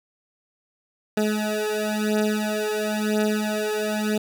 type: beating tone pair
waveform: 20% pulse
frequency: 212.3 / 213.28 Hz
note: G#3 / G#3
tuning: +38 / +46 cents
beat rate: 0.98 Hz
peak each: -20 dBFS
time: 1.17-4.18 s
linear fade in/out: 5 ms
effects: none